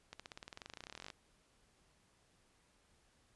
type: accelerating click train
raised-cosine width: 0.2 ms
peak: -30 dBFS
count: 27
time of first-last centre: 0.13-1.102 s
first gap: 66 ms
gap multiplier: 0.95
effects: pink hiss -72 dBFS RMS until 3.35 s + resampled to 24000 Hz